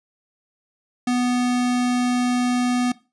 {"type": "tone", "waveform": "square", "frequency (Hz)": 246.9, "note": "B3", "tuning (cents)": 0, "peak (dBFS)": -19, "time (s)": [1.07, 2.92], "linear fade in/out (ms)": 5, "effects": ["noise-tail reverb RT60 0.3 s tail -19 dB re dry", "resampled to 22050 Hz"]}